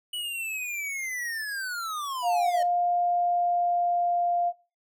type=linear sweep; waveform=square; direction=down; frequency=2960 to 600 Hz; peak=-31 dBFS; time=0.13-2.63 s; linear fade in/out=5 ms
type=tone with pitch glide; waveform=sine; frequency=706 to 698.7 Hz; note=F5 to F5; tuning=+19 to +1 cents; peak=-22 dBFS; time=2.22-4.53 s; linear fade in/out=50 ms; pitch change=-18 cents; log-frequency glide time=2.4-4.42 s
effects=noise-tail reverb RT60 0.3 s tail -18 dB re dry